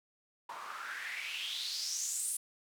white noise with band-pass filter sweep, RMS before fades -39 dBFS, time 0.49-2.37 s, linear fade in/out 5 ms, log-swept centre 930 to 9900 Hz, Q 5, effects none

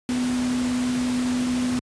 sine tone in noise, 249.1 Hz, B3, 15 cents sharp, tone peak -21 dBFS, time 0.09-1.79 s, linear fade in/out 0 ms, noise pink, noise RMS -32 dBFS, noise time 0.09-1.79 s, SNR +8 dB, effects high-pass 80 Hz 12 dB/octave + resampled to 22050 Hz

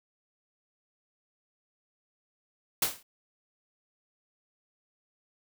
white noise with exponential decay, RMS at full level -22 dBFS, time 2.82-3.03 s, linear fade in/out 5 ms, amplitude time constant 44 ms, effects none

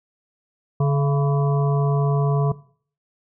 harmonic tone with a mistuned harmonic, 142.6 Hz, C#3, 49 cents sharp, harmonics 1 / 3 / 5 / 7 / 8, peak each -16 / -26 / -30 / -33 / -34 dBFS, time 0.8-2.52 s, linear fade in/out 5 ms, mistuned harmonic 5, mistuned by -75 cents, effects noise-tail reverb RT60 0.5 s tail -19 dB re dry

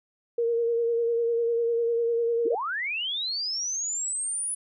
sine tone with vibrato, 466.2 Hz, A#4, in tune, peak -22 dBFS, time 0.38-2.55 s, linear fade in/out 5 ms, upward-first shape sine, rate 10 Hz, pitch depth 26 cents each way
sine linear sweep, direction up, 265.6 to 10000 Hz, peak -27 dBFS, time 2.45-4.55 s, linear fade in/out 10 ms
effects none

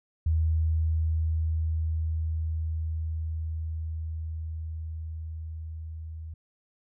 sine tone with level ramp, 79.9 Hz, D#2, 47 cents sharp, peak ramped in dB -21 to -36 dBFS, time 0.26-6.34 s, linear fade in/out 5 ms, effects none

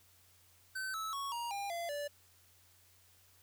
square tone with pitch steps, 1533 / 1304.1 / 1109.3 / 943.7 / 802.8 / 682.9 / 580.9 Hz, G6 / E6 / C#6 / A#5 / G5 / F5 / D5, -39 / -19 / +1 / +21 / +41 / -39 / -19 cents, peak -38 dBFS, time 0.75-2.08 s, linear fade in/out 10 ms, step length 190 ms, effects added 90 Hz sine -70 dBFS peak until 3.42 s + white hiss -66 dBFS RMS until 3.42 s

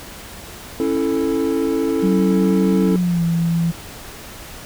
triangle chord, A major, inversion first, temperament just, 275 / 330 / 440 Hz, C#4 / E4 / A4, -14 / +2 / 0 cents, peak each -19 dBFS, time 0.8-2.96 s, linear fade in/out 0 ms
sine tone with pitch glide, 189.5 to 167.85 Hz, F#3 to E3, +42 to +32 cents, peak -15 dBFS, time 2.02-3.72 s, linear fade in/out 20 ms, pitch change -210 cents, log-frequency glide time 2.82-3.24 s
effects pink hiss -36 dBFS RMS until 4.65 s

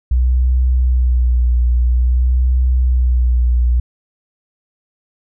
sine tone with vibrato, 61.74 Hz, B1, in tune, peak -10 dBFS, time 0.11-3.8 s, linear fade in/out 5 ms, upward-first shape sine, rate 0.5 Hz, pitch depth 38 cents each way, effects none

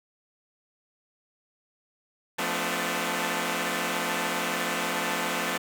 5% pulse chord, B half-diminished seventh, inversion second, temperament equal with one note detuned, 174.61 / 220 / 253.4 / 293.7 Hz, F3 / A3 / B3 / D4, 0 / 0 / +45 / 0 cents, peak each -21 / -21 / -20 / -23 dBFS, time 2.38-5.58 s, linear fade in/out 10 ms, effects none

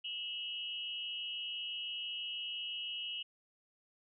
sine tone with amplitude modulation, 2913 Hz, F#7, 28 cents flat, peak -34 dBFS, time 0.04-3.23 s, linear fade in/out 10 ms, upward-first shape sine, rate 254 Hz, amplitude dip 90%, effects none

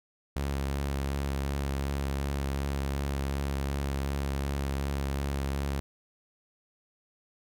sawtooth tone with vibrato, 69.3 Hz, C#2, in tune, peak -25 dBFS, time 0.36-5.8 s, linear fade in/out 0 ms, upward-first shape sine, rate 2.7 Hz, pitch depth 19 cents each way, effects none

